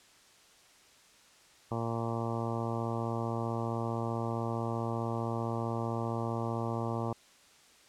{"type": "harmonic tone", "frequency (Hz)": 115.4, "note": "A#2", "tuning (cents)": -17, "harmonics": [1, 2, 3, 4, 5, 6, 7, 8, 9, 10], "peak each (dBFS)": [-35, -38, -40, -41, -42, -43, -43, -44, -45, -45], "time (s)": [1.71, 7.13], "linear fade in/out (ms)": 5, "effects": ["white hiss -60 dBFS RMS until 7.88 s", "low-pass 8000 Hz 12 dB/octave"]}